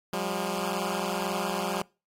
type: tone pair together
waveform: 10% pulse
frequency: 179.34 / 201.3 Hz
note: F3 / G3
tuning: +46 / +46 cents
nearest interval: major second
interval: 200 cents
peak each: -23 dBFS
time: 0.13-1.82 s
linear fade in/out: 2 ms
effects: noise-tail reverb RT60 0.3 s tail -24 dB re dry + AAC 48 kbps